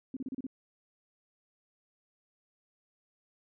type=tone bursts; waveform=sine; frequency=261.6 Hz; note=C4; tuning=in tune; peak=-34 dBFS; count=6; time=0.14-0.467 s; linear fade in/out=2 ms; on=27 ms; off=33 ms; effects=none